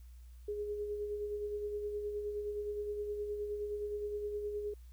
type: tone with tremolo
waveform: sine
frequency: 415.3 Hz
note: G#4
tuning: in tune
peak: -34 dBFS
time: 0.48-4.74 s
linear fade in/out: 5 ms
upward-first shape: sine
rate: 9.6 Hz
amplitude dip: 40%
effects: added 60 Hz sine -50 dBFS peak until 4.92 s + white hiss -71 dBFS RMS until 4.92 s